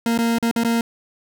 40% pulse tone with dropouts, 231.6 Hz, A#3, 11 cents flat, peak -16 dBFS, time 0.06-0.81 s, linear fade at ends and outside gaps 2 ms, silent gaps 0.178-0.187 / 0.385-0.426 / 0.513-0.561 / 0.636-0.647 s, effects none

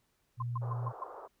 sine tone, 119.8 Hz, A#2, 48 cents sharp, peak -33 dBFS, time 0.37-0.93 s, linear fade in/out 50 ms
sine tone bursts, 1046.5 Hz, C6, in tune, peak -34 dBFS, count 5, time 0.4-1.04 s, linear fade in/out 5 ms, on 24 ms, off 130 ms
white band-pass noise, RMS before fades -47 dBFS, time 0.61-1.28 s, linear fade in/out 20 ms, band 380 to 1200 Hz, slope 48 dB/octave
effects pink hiss -75 dBFS RMS until 1.4 s

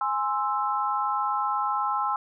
sine chord, Ab augmented, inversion none, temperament equal, 830.6 / 1046.5 / 1318.5 Hz, Ab5 / C6 / E6, 0 / 0 / 0 cents, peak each -28 dBFS, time 0.01-2.16 s, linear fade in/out 2 ms, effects none

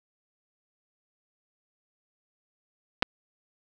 clicks, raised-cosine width 0.3 ms, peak -7 dBFS, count 2, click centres 3.024 / 3.028 s, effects none

